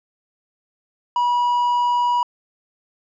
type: tone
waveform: triangle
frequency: 970 Hz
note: B5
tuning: 31 cents flat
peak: -14 dBFS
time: 1.16-2.23 s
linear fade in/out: 2 ms
effects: resampled to 16000 Hz